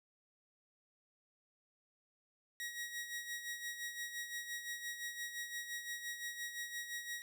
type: tone with tremolo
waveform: sawtooth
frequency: 1900 Hz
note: A#6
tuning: 33 cents sharp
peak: -36 dBFS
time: 2.6-7.22 s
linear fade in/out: 0 ms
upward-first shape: sine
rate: 5.8 Hz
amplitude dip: 60%
effects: none